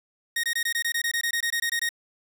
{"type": "tone bursts", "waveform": "sawtooth", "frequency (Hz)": 1864.7, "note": "A#6", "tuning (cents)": 0, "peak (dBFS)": -20, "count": 16, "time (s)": [0.36, 1.891], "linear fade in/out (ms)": 5, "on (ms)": 76, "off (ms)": 21, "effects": ["8-bit"]}